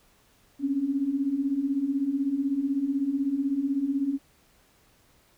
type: beating tone pair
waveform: sine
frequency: 264.1 / 280.1 Hz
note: C4 / C#4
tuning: +16 / +18 cents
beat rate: 16 Hz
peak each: -30 / -25 dBFS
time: 0.59-4.19 s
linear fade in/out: 50 ms
effects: pink hiss -62 dBFS RMS until 5.37 s